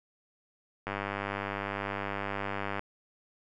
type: click train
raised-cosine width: 0.5 ms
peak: -18 dBFS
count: 193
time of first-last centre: 0.87-2.794 s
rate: 99.8 Hz
effects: none